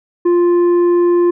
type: tone with tanh clipping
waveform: triangle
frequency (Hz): 349.2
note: F4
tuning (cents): 0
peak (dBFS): -10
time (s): 0.25-1.31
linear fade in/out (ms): 10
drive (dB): 10
effects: none